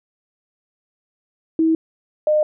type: tone pair in turn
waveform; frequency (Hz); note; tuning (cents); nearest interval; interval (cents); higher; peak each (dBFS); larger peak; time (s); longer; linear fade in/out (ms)
sine; 322.5 / 608.8; E4 / D#5; -38 / -38; major seventh; 1100; second; -13; neither; 1.59-1.75 / 2.27-2.43; neither; 2
effects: none